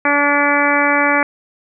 harmonic tone, 287.9 Hz, D4, 34 cents flat, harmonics 1 / 2 / 3 / 4 / 5 / 6 / 7 / 8, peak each -20 / -20 / -20 / -20 / -20 / -20 / -20 / -20 dBFS, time 0.05-1.23 s, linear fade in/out 2 ms, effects none

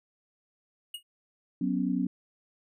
square tone with exponential decay, 2873 Hz, F7, 48 cents sharp, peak -33 dBFS, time 0.94-1.03 s, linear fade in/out 5 ms, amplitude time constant 19 ms
sine chord, F# suspended fourth, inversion none, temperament equal, 185 / 246.9 / 277.2 Hz, F#3 / B3 / C#4, 0 / 0 / 0 cents, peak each -30 dBFS, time 1.61-2.07 s, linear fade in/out 5 ms
effects none

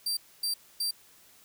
sawtooth tone bursts, 4700 Hz, D8, 1 cent sharp, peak -25 dBFS, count 3, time 0.06-0.91 s, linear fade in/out 5 ms, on 110 ms, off 260 ms, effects white hiss -58 dBFS RMS until 1.44 s

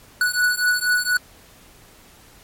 square beating tone pair, 1473 / 1477.2 Hz, F#6 / F#6, -8 / -3 cents, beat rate 4.2 Hz, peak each -21 dBFS, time 0.21-1.17 s, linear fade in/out 2 ms, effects pink hiss -49 dBFS RMS until 2.43 s + MP3 64 kbps

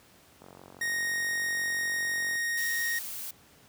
click train, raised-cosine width 1 ms, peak -34 dBFS, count 90, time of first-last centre 0.42-2.355 s, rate 46 Hz
45% pulse tone, 1864.7 Hz, A#6, in tune, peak -28 dBFS, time 0.81-2.99 s, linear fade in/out 5 ms
blue noise, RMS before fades -38 dBFS, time 2.57-3.31 s, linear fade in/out 5 ms
effects pink hiss -58 dBFS RMS until 3.68 s + high-pass 80 Hz 12 dB/octave

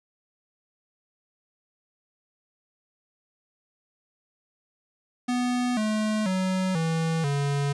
square tone with pitch steps, 246.9 / 214.9 / 187.12 / 162.89 / 141.81 Hz, B3 / A3 / F#3 / E3 / C#3, 0 / -41 / +20 / -20 / +40 cents, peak -24 dBFS, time 5.28-7.73 s, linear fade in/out 10 ms, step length 490 ms, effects resampled to 22050 Hz + 10-bit

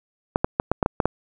clicks, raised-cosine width 1 ms, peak -4 dBFS, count 8, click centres 0.359 / 0.445 / 0.599 / 0.716 / 0.828 / 0.861 / 1.002 / 1.056 s, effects none

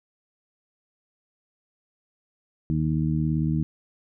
harmonic tone, 77.78 Hz, D#2, in tune, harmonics 1 / 2 / 3 / 4, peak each -31 / -23 / -29 / -30 dBFS, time 2.7-3.63 s, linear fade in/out 0 ms, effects none

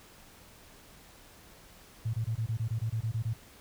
sine tone bursts, 112.3 Hz, A2, 36 cents sharp, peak -28 dBFS, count 12, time 2.05-3.336 s, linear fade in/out 10 ms, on 87 ms, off 22 ms, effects pink hiss -55 dBFS RMS until 3.6 s

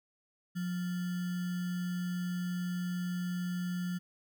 sine tone with sample-and-hold, 178.7 Hz, F3, 40 cents sharp, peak -32 dBFS, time 0.55-3.99 s, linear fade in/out 20 ms, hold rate 1575 Hz, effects none

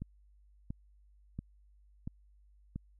click train, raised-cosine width 5 ms, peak -26 dBFS, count 5, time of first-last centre 0.02-2.76 s, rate 1.46 Hz, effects added 50 Hz sine -60 dBFS peak until 2.99 s

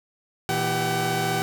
sawtooth tone cluster, 119 / 164.2 / 395.7 / 757 Hz, A#2 / E3 / G4 / F#5, +36 / -6 / +16 / +39 cents, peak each -27 / -25 / -25 / -22 dBFS, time 0.49-1.42 s, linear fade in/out 0 ms, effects none

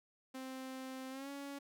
sawtooth tone with pitch glide, 261.6 to 280.4 Hz, C4 to C#4, 0 to +20 cents, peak -40 dBFS, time 0.34-1.59 s, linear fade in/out 10 ms, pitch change +120 cents, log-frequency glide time 1.1-1.3 s, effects none

